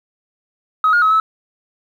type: tone with pitch steps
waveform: sine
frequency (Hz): 1270 / 1426 / 1281 / 1301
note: D#6 / F6 / E6 / E6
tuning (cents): +35 / +36 / -50 / -23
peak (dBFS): -9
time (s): 0.84-1.2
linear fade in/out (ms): 2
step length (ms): 90
effects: tanh soft clip ceiling -7 dBFS + 8-bit